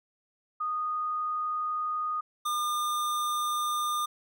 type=tone pair in turn; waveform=sine / square; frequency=1236 / 1206.4 Hz; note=D#6 / D6; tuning=-12 / +46 cents; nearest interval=unison; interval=42 cents; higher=first; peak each=-28 dBFS; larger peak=neither; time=0.6-2.21 / 2.45-4.06 s; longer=neither; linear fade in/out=10 ms; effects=none